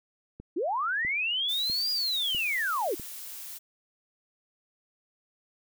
click train, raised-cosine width 3 ms, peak -29 dBFS, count 5, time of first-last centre 0.4-2.997 s, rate 1.54 Hz
sine linear two-way sweep, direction up then down, 288.2 to 4899 to 304.1 Hz, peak -26 dBFS, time 0.56-2.95 s, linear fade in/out 10 ms, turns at 1.91 s
blue noise, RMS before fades -41 dBFS, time 1.48-3.59 s, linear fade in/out 20 ms
effects none

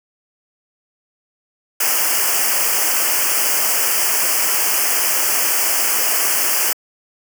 white band-stop noise, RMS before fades -17 dBFS, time 1.8-6.73 s, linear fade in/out 5 ms, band 3100 to 4700 Hz, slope 96 dB/octave, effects high-pass 400 Hz 12 dB/octave

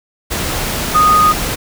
sine tone in noise, 1239 Hz, D#6, 8 cents flat, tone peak -7 dBFS, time 0.94-1.33 s, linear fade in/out 20 ms, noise pink, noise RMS -19 dBFS, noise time 0.3-1.56 s, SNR +9 dB, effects none

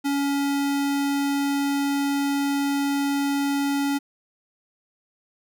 square tone, 281 Hz, C#4, 24 cents sharp, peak -22 dBFS, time 0.04-3.99 s, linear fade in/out 20 ms, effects none

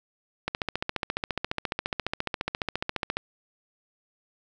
click train, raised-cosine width 0.3 ms, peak -11 dBFS, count 40, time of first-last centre 0.48-3.17 s, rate 14.5 Hz, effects none

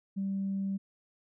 sine tone, 195.1 Hz, G3, 8 cents flat, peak -29 dBFS, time 0.16-0.78 s, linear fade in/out 20 ms, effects tanh soft clip ceiling -25 dBFS

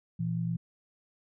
sine tone pair together, 119.1 / 168.43 Hz, A#2 / E3, +38 / +38 cents, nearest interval tritone, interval 600 cents, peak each -33 / -30 dBFS, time 0.19-0.57 s, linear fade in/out 10 ms, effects none

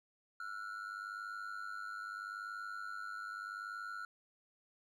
triangle ring-modulated tone, 1396.9 Hz, F6, in tune, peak -37 dBFS, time 0.4-4.05 s, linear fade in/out 2 ms, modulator 50.4 Hz, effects none

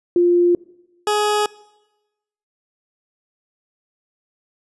sine / 20% pulse tone pair in turn, 350 / 419 Hz, F4 / G#4, +4 / +15 cents, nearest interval minor third, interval 311 cents, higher second, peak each -11 dBFS, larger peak neither, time 0.16-0.55 / 1.07-1.46 s, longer neither, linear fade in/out 2 ms, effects noise-tail reverb RT60 1.0 s tail -22 dB re dry + resampled to 24000 Hz

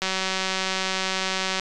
click train, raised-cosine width 0.2 ms, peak -8 dBFS, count 299, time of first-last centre 0.02-1.597 s, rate 189 Hz, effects resampled to 24000 Hz

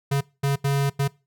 square tone bursts at uneven times, 139.6 Hz, C#3, 13 cents sharp, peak -20 dBFS, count 4, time 0.11-0.21 / 0.43-0.56 / 0.64-0.9 / 0.99-1.08 s, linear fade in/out 10 ms, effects noise-tail reverb RT60 0.3 s tail -23 dB re dry

